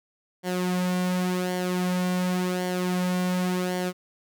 sawtooth tone with flanger, 181.4 Hz, F#3, 34 cents flat, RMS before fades -26 dBFS, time 0.43-3.93 s, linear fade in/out 50 ms, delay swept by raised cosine 0.78 to 3.18 ms, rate 0.9 Hz, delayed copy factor -0.6, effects none

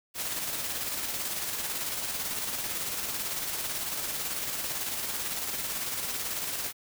white noise with tremolo, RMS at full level -32 dBFS, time 0.14-6.73 s, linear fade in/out 50 ms, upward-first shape square, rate 18 Hz, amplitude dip 30%, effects none

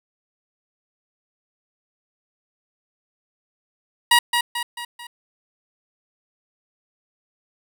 15% pulse tone with echo, 955 Hz, A#5, 42 cents sharp, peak -5 dBFS, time 4.11-4.19 s, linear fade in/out 5 ms, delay 220 ms, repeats 4, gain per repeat -6 dB, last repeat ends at 5.07 s, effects none

